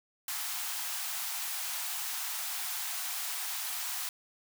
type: high-pass noise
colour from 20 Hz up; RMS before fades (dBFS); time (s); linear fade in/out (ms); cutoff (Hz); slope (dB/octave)
white; -36; 0.28-4.09; 2; 680; 96
effects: none